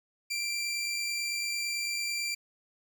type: tone pair together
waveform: 20% pulse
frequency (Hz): 2312 / 2361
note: D7 / D7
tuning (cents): -28 / +9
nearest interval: unison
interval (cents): 37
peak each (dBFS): -37 / -26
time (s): 0.3-2.35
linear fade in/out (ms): 10
effects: none